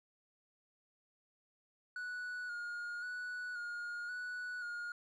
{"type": "tone with vibrato", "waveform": "triangle", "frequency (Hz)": 1452, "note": "F#6", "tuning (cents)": -33, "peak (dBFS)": -38, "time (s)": [1.96, 4.92], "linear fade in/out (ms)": 2, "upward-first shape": "square", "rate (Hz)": 0.94, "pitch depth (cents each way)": 28, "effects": ["resampled to 22050 Hz", "13-bit"]}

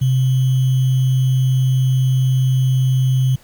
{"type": "tone with sample-and-hold", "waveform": "sine", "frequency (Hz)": 130, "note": "C3", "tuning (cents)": -11, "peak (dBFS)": -12, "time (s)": [0.01, 3.36], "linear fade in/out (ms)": 10, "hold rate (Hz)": 3150, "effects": ["pink hiss -49 dBFS RMS until 3.43 s"]}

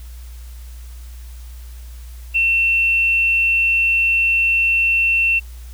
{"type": "tone", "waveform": "sine", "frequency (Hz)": 2700, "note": "E7", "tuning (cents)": 41, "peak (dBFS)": -13, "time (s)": [2.34, 5.4], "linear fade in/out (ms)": 20, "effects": ["added 60 Hz sine -32 dBFS peak until 5.73 s", "white hiss -48 dBFS RMS until 5.73 s"]}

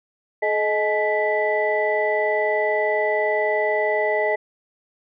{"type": "tone cluster", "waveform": "sine", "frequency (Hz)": [428, 625, 852, 1981], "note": ["A4", "D#5", "G#5", "B6"], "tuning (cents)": [-48, 8, 44, 5], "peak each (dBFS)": [-23, -22, -26, -24], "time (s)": [0.42, 4.36], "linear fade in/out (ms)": 10, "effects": ["tanh soft clip ceiling -8 dBFS"]}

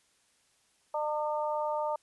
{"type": "harmonic tone", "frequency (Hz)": 301.9, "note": "D4", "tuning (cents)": 48, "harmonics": [2, 3, 4], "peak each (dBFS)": [-32, -32, -39], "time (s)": [0.94, 1.96], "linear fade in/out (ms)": 5, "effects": ["white hiss -69 dBFS RMS until 2.02 s", "resampled to 24000 Hz"]}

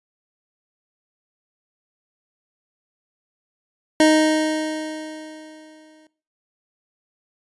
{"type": "tone with exponential decay", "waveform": "25% pulse", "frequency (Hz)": 311.1, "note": "D#4", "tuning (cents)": 0, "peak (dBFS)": -7, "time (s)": [4, 6.07], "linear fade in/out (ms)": 2, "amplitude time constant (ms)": 450, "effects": ["noise-tail reverb RT60 0.4 s tail -19 dB re dry", "resampled to 24000 Hz"]}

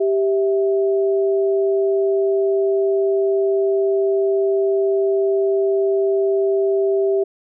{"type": "tone pair together", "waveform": "sine", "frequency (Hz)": [392, 654.1], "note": ["G4", "E5"], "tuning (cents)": [0, -14], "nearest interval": "major sixth", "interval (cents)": 886, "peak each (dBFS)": [-15, -24], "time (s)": [0, 7.24], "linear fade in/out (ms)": 10, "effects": []}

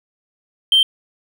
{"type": "tone", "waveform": "triangle", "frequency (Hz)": 3136, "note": "G7", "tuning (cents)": 0, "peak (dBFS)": -7, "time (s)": [0.72, 0.83], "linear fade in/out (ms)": 2, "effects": ["tanh soft clip ceiling -5 dBFS"]}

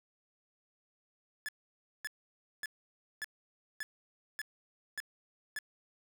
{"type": "tone bursts", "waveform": "45% pulse", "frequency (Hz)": 1721, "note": "A6", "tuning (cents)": -39, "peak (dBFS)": -36, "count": 8, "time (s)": [1.46, 5.588], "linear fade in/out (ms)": 0, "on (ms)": 26, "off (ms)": 560, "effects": []}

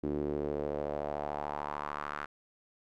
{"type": "tone with band-pass filter sweep", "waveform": "sawtooth", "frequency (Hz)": 73.42, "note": "D2", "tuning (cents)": 0, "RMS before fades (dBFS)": -36, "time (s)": [0.03, 2.26], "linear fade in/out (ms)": 10, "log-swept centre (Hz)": [320, 1400], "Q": 3, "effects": []}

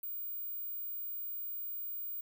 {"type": "tone", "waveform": "sine", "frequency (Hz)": 15360, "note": "B9", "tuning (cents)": -49, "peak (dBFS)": -37, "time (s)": [0.03, 2.21], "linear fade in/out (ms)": 5, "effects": []}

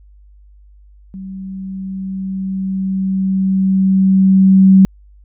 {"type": "tone with level ramp", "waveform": "sine", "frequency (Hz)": 191, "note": "G3", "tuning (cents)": -45, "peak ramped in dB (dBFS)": [-26, -3], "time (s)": [1.14, 4.85], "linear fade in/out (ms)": 0, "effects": ["added 50 Hz sine -41 dBFS peak until 5.24 s"]}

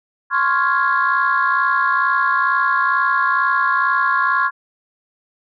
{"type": "chord", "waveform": "sine", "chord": "Db major seventh", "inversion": "third", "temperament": "equal", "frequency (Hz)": [1046.5, 1108.7, 1396.9, 1661.2], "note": ["C6", "Db6", "F6", "Ab6"], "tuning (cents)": [0, 0, 0, 0], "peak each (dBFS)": -19, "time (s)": [0.3, 4.51], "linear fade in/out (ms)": 50, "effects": ["tanh soft clip ceiling -6 dBFS"]}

